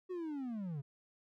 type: linear sweep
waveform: triangle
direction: down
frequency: 375.4 to 130.9 Hz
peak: -36 dBFS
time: 0.09-0.82 s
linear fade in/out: 20 ms
effects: none